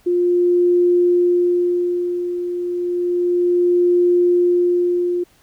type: tone with tremolo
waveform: sine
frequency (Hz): 353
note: F4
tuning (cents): +19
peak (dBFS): -11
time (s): 0.06-5.24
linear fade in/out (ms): 10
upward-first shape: sine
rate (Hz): 0.31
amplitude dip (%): 65
effects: pink hiss -55 dBFS RMS until 5.42 s